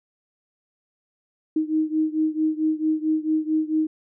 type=beating tone pair; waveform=sine; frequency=311.1 / 315.6 Hz; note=D#4 / D#4; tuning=0 / +25 cents; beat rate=4.5 Hz; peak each=-22 / -24 dBFS; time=1.56-3.87 s; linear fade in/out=5 ms; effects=none